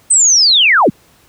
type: linear sweep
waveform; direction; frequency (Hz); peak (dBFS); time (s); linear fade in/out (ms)
sine; down; 8372 to 110; -6; 0.1-0.9; 10
effects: pink hiss -49 dBFS RMS until 1.28 s + high-pass 60 Hz 12 dB/octave